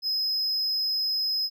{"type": "tone", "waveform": "triangle", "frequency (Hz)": 5090, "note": "D#8", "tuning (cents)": 39, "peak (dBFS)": -23, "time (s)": [0.02, 1.5], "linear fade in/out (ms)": 50, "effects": []}